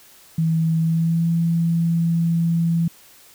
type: tone with pitch glide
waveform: sine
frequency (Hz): 162.3 to 167.25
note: E3 to E3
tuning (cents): -27 to +25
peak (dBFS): -16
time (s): 0.38-2.88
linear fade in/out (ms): 5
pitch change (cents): +52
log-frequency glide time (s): 0.8-1.27
effects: white hiss -49 dBFS RMS until 3.34 s